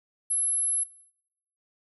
sine tone, 11020 Hz, F9, 24 cents flat, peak -23 dBFS, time 0.3-0.84 s, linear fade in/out 10 ms, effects noise-tail reverb RT60 0.9 s tail -23 dB re dry

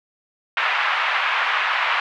pink band-pass noise, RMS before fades -21 dBFS, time 0.57-2 s, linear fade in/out 2 ms, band 930 to 2800 Hz, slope 24 dB/octave, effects none

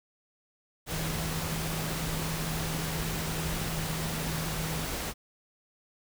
sine tone in noise, 160 Hz, D#3, 49 cents sharp, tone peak -34 dBFS, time 0.9-4.87 s, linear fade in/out 50 ms, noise pink, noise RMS -34 dBFS, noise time 0.86-5.14 s, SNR -3 dB, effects none

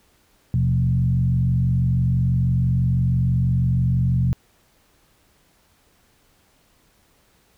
sine tone with frequency modulation, 125 Hz, B2, 21 cents sharp, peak -16 dBFS, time 0.54-4.33 s, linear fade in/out 0 ms, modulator 46.1 Hz, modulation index 0.91, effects pink hiss -60 dBFS RMS until 7.57 s

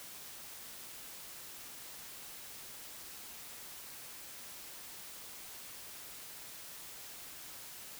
silence, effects white hiss -49 dBFS RMS until 7.99 s

